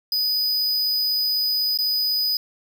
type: tone with dropouts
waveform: square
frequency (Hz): 4978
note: D#8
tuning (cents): 0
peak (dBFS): -20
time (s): 0.12-2.37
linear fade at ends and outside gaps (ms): 2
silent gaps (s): 1.775-1.787
effects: 8-bit